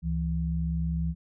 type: tone pair together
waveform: sine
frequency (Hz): 69.3 / 164.94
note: C#2 / E3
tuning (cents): 0 / +1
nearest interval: octave + minor third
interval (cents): 1501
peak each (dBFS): -29 / -28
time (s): 0.02-1.15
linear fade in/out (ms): 50
effects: none